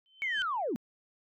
sine tone with exponential growth, 3078 Hz, G7, 32 cents flat, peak -28 dBFS, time 0.06-0.42 s, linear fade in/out 0 ms, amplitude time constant 77 ms
sine linear sweep, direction down, 2255 to 194.1 Hz, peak -29 dBFS, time 0.22-0.76 s, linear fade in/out 0 ms
effects tanh soft clip ceiling -22 dBFS

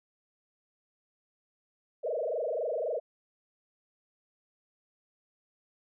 sine tone with frequency modulation, 554.4 Hz, C#5, in tune, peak -29 dBFS, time 2.03-3 s, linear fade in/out 20 ms, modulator 23.8 Hz, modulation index 4.1, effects none

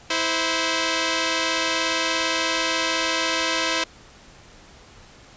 5% pulse tone pair together, 326.3 / 518 Hz, E4 / C5, -18 / -17 cents, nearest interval minor sixth, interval 801 cents, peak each -12 dBFS, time 0.1-3.84 s, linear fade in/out 5 ms, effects pink hiss -48 dBFS RMS until 5.36 s + resampled to 16000 Hz

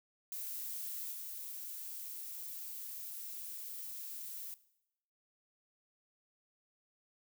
violet noise with level steps, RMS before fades -42 / -45 dBFS, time 0.32-4.54 s, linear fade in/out 0 ms, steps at 1.11 s, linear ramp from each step 20 ms, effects noise-tail reverb RT60 0.8 s tail -18 dB re dry

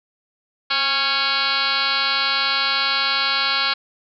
sine tone with frequency modulation, 2782 Hz, F7, 7 cents flat, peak -17 dBFS, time 0.7-3.74 s, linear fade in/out 10 ms, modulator 281 Hz, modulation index 6.4, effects none

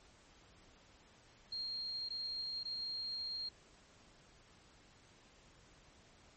sine tone with dropouts, 4222 Hz, C8, 15 cents sharp, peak -39 dBFS, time 1.52-3.49 s, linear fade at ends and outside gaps 5 ms, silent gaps 2.088-2.104 / 2.633-2.652 s, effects pink hiss -64 dBFS RMS until 6.36 s + MP3 32 kbps

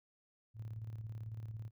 sine tone with tremolo, 110 Hz, A2, in tune, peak -40 dBFS, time 0.54-1.71 s, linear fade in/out 50 ms, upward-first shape square, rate 18 Hz, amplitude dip 50%, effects none

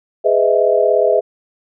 sine chord, E major seventh, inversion first, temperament equal with one note detuned, 415.3 / 502.5 / 622.3 / 659.3 Hz, G#4 / B4 / D#5 / E5, 0 / +30 / 0 / 0 cents, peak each -16 dBFS, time 0.24-1.21 s, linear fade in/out 20 ms, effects none

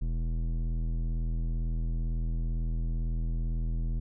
square tone with low-pass filter, 41.06 Hz, E1, 6 cents flat, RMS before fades -30 dBFS, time 0.01-4 s, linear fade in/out 10 ms, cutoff 190 Hz, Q 0.98, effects none

